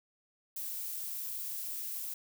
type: noise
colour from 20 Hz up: violet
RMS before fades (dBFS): -39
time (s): 0.56-2.14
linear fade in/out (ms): 5
effects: none